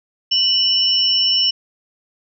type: tone pair together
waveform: sine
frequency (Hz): 2960 / 5391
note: F#7 / E8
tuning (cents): 0 / +38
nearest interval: minor seventh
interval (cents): 1038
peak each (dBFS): -16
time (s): 0.31-1.51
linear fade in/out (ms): 10
effects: none